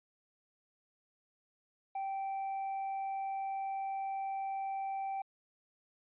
triangle tone, 779 Hz, G5, 11 cents flat, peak -33 dBFS, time 1.95-5.22 s, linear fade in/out 5 ms, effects resampled to 8000 Hz

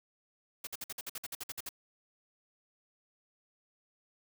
white noise bursts, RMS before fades -40 dBFS, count 13, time 0.64-1.691 s, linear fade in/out 5 ms, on 31 ms, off 54 ms, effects none

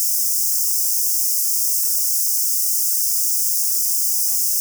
white high-pass noise, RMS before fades -19 dBFS, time 0-4.6 s, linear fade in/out 0 ms, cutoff 5100 Hz, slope 96 dB/octave, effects none

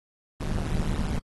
brown noise with amplitude modulation, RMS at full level -23 dBFS, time 0.4-1.19 s, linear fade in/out 10 ms, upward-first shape sine, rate 152 Hz, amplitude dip 95%, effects AAC 32 kbps

